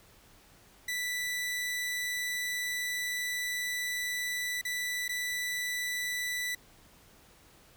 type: tone with dropouts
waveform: sawtooth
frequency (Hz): 1975.5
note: B6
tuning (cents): 0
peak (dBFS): -28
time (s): 0.88-6.55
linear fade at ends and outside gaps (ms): 5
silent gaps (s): 4.614-4.65 / 5.081-5.091
effects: pink hiss -59 dBFS RMS until 7.76 s